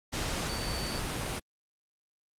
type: tone in noise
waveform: sine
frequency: 4553 Hz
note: C#8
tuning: 45 cents sharp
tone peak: -38 dBFS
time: 0.48-1 s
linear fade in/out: 20 ms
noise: pink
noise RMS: -33 dBFS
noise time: 0.12-1.4 s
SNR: -8 dB
effects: low-pass 10000 Hz 12 dB/octave + Opus 48 kbps